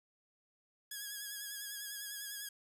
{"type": "tone with vibrato", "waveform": "5% pulse", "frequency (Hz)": 1661.2, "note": "G#6", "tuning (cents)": 0, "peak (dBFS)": -31, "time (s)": [0.91, 2.49], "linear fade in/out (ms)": 5, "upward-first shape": "triangle", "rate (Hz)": 10, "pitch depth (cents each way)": 51, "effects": ["resampled to 32000 Hz", "12-bit"]}